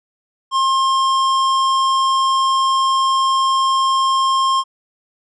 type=tone with hard clipping; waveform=sine; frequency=1065 Hz; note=C6; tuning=30 cents sharp; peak=-15 dBFS; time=0.51-4.64 s; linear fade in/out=50 ms; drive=13 dB; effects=resampled to 24000 Hz